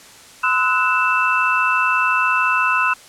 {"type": "tone cluster", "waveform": "sine", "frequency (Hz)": [1020, 1289, 1475, 2651], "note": ["C6", "E6", "F#6", "E7"], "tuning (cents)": [-44, -39, -6, 9], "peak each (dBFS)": -20, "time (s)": [0.43, 2.94], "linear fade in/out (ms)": 10, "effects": ["white hiss -43 dBFS RMS until 3.08 s", "low-pass 9000 Hz 12 dB/octave"]}